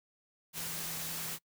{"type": "tone in noise", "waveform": "sine", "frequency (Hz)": 163.2, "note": "E3", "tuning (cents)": -17, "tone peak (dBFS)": -49, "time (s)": [0.53, 1.39], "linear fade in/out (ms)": 50, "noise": "white", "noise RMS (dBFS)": -39, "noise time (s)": [0.53, 1.39], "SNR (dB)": -13, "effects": ["noise-tail reverb RT60 0.1 s tail -24 dB re dry"]}